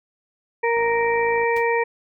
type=harmonic tone; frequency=466.2 Hz; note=A#4; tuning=in tune; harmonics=1 / 2 / 4 / 5; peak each=-20 / -23 / -26 / -27 dBFS; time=0.63-1.84 s; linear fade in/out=10 ms
type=click train; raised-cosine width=1 ms; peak=-25 dBFS; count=37; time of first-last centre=0.77-1.434 s; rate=54.2 Hz
type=noise with exponential decay; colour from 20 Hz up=pink; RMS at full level=-34 dBFS; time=1.56-1.67 s; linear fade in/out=5 ms; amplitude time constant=22 ms
effects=none